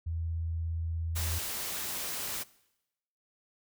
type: tone with vibrato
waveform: sine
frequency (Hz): 82.41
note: E2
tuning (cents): 0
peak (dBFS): -31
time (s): 0.06-1.39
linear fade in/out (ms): 10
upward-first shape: sine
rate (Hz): 17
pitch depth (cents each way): 11
type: noise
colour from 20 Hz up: white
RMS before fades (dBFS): -36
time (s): 1.15-2.44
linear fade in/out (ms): 20
effects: noise-tail reverb RT60 0.9 s tail -21 dB re dry